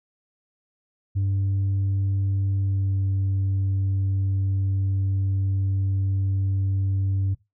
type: tone with pitch glide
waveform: sine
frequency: 97.8 to 96.9 Hz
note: G2 to G2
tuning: -4 to -20 cents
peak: -18 dBFS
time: 1.15-7.35 s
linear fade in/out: 20 ms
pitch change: -16 cents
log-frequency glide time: 2.58-2.98 s
effects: noise-tail reverb RT60 0.2 s tail -18 dB re dry + tanh soft clip ceiling -19 dBFS